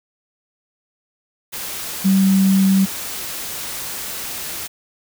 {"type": "tone in noise", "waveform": "sine", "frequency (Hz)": 192.5, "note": "G3", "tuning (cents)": -31, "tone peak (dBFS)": -11, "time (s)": [2.04, 2.86], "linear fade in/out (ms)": 20, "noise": "white", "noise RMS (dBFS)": -28, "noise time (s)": [1.52, 4.68], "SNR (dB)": 14, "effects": []}